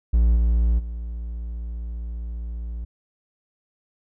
triangle tone with level steps, 57.5 Hz, A#1, 23 cents flat, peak -12 / -14 / -26 dBFS, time 0.13-2.85 s, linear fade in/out 10 ms, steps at 0.35 / 0.78 s, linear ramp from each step 20 ms, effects none

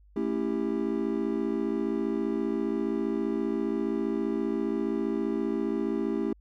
triangle chord, A dominant seventh, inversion none, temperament just, 220 / 275 / 330 / 396 Hz, A3 / C#4 / E4 / G4, 0 / -14 / +2 / +18 cents, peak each -30 dBFS, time 0.16-6.33 s, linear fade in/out 5 ms, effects added 50 Hz sine -54 dBFS peak until 6.4 s

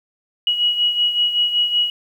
sine beating tone pair, 2910 / 2915.3 Hz, F#7 / F#7, -29 / -26 cents, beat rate 5.3 Hz, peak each -16 / -23 dBFS, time 0.47-1.9 s, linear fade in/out 2 ms, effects 8-bit

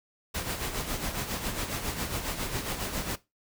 pink noise with tremolo, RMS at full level -31 dBFS, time 0.34-3.16 s, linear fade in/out 10 ms, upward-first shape sine, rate 7.3 Hz, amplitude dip 55%, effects noise-tail reverb RT60 0.2 s tail -17 dB re dry

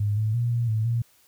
sine tone with pitch steps, 103.5 / 108.5 / 119.2 / 118.3 / 109.7 / 117.4 Hz, G#2 / A2 / A#2 / A#2 / A2 / A#2, -5 / -24 / +39 / +26 / -5 / +13 cents, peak -21 dBFS, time 0-1.02 s, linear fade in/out 5 ms, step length 170 ms, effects white hiss -60 dBFS RMS until 1.27 s

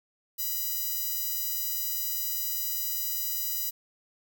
10% pulse tone with high-pass filter, 985 Hz, B5, 5 cents flat, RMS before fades -31 dBFS, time 0.38-3.71 s, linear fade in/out 20 ms, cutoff 11000 Hz, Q 0.73, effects 10-bit

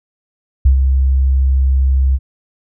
sine tone with ADSR envelope, 66.4 Hz, C2, 26 cents sharp, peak -4 dBFS, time 0.65-2.19 s, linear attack 8 ms, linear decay 100 ms, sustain -5 dB, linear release 44 ms, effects none

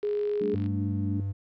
sine tone, 415 Hz, G#4, 1 cent flat, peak -25 dBFS, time 0.03-0.55 s, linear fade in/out 5 ms
click train, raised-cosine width 0.3 ms, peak -32 dBFS, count 32, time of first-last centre 0.03-0.661 s, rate 49.1 Hz
sine chord, G suspended second, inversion none, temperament equal, 196 / 220 / 293.7 Hz, G3 / A3 / D4, 0 / 0 / 0 cents, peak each -34 / -34 / -33 dBFS, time 0.41-1.2 s, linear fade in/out 2 ms
triangle tone with pitch glide, 100 to 98.51 Hz, G2 to G2, +35 to +9 cents, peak -26 dBFS, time 0.53-1.33 s, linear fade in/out 20 ms, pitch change -26 cents, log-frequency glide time 0.7-1.05 s
effects none

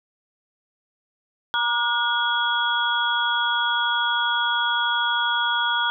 sine tone cluster, 945 / 1192 / 1442 / 3335 Hz, A#5 / D6 / F#6 / G#7, +23 / +25 / -45 / +7 cents, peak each -25 / -30 / -23 / -25 dBFS, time 1.54-5.9 s, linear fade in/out 0 ms, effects none

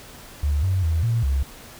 sine tone with pitch steps, 72.6 / 94.1 / 80.9 / 115.5 / 67.9 Hz, D2 / F#2 / E2 / A#2 / C#2, -19 / +30 / -32 / -16 / -35 cents, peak -18 dBFS, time 0.43-1.43 s, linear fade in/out 5 ms, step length 200 ms, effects pink hiss -43 dBFS RMS until 1.79 s

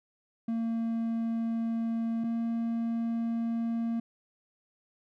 triangle tone pair in turn, 228.4 / 230.4 Hz, A#3 / A#3, -35 / -20 cents, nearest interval unison, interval 15 cents, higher second, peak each -26 dBFS, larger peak neither, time 0.48-2.24 / 2.24-4 s, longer neither, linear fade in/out 5 ms, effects none

